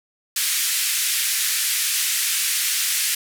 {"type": "band-pass noise", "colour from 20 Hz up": "white", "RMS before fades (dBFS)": -22, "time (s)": [0.36, 3.15], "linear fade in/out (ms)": 5, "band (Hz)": [1700, 13000], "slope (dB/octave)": 24, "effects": []}